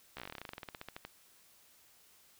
slowing click train, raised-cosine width 0.3 ms, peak -27 dBFS, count 23, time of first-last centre 0.17-1.05 s, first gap 14 ms, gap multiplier 1.09, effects white hiss -64 dBFS RMS until 2.39 s

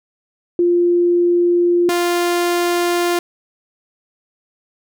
sine / sawtooth tone pair in turn, 349 / 349 Hz, F4 / F4, -1 / -1 cents, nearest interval unison, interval 0 cents, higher neither, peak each -11 dBFS, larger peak neither, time 0.59-1.89 / 1.89-3.19 s, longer neither, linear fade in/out 2 ms, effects none

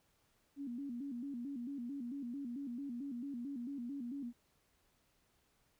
sine tone with vibrato, 259.1 Hz, C4, 17 cents flat, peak -40 dBFS, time 0.56-4.33 s, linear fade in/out 50 ms, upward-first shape square, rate 4.5 Hz, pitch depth 140 cents each way, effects pink hiss -75 dBFS RMS until 5.79 s

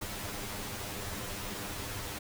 pink noise with comb filter, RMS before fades -39 dBFS, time 0.01-2.19 s, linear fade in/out 10 ms, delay 9.9 ms, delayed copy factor +0.8, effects none

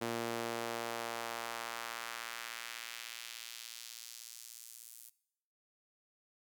sawtooth tone with high-pass filter sweep, 116.54 Hz, A#2, in tune, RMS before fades -43 dBFS, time 0.01-5.1 s, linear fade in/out 10 ms, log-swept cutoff 300 to 9900 Hz, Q 0.99, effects noise-tail reverb RT60 0.8 s tail -20 dB re dry

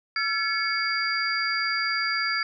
sine tone cluster, 1354 / 1711 / 2214 / 4759 Hz, E6 / A6 / C#7 / D8, +46 / -49 / -3 / +22 cents, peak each -29 dBFS, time 0.16-2.43 s, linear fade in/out 2 ms, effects none

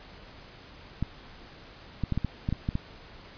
clicks, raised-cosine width 5 ms, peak -15 dBFS, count 9, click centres 1.026 / 2.037 / 2.123 / 2.176 / 2.247 / 2.489 / 2.526 / 2.689 / 2.754 s, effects pink hiss -49 dBFS RMS until 3.37 s + resampled to 11025 Hz

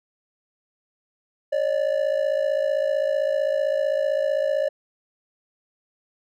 triangle ring-modulated tone, 580 Hz, D5, 22 cents flat, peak -15 dBFS, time 1.52-4.69 s, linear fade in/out 10 ms, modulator 27.8 Hz, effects none

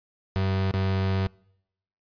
35% pulse tone with dropouts, 95.6 Hz, G2, 43 cents flat, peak -21 dBFS, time 0.36-1.27 s, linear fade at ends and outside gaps 0 ms, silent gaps 0.712-0.739 s, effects noise-tail reverb RT60 0.8 s tail -26 dB re dry + resampled to 11025 Hz

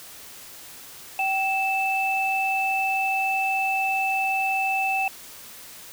sine tone pair together, 772.1 / 2637 Hz, G5 / E7, -26 / 0 cents, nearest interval octave + major sixth, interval 2126 cents, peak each -24 dBFS, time 1.19-5.08 s, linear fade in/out 2 ms, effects white hiss -43 dBFS RMS until 5.92 s

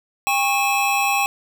square tone cluster, 803 / 1100 / 2590 Hz, G5 / C#6 / E7, +41 / -14 / -31 cents, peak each -21 / -25 / -22 dBFS, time 0.27-1.26 s, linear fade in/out 0 ms, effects none

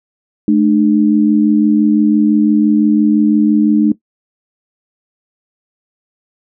sine tone pair together, 215.1 / 301 Hz, A3 / D4, -39 / +43 cents, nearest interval tritone, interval 582 cents, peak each -10 dBFS, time 0.48-3.92 s, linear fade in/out 2 ms, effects noise-tail reverb RT60 0.1 s tail -17 dB re dry

